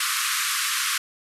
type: band-pass noise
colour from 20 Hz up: pink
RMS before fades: -25 dBFS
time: 0-0.98 s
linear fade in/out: 5 ms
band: 1100 to 13000 Hz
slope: 96 dB/octave
effects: none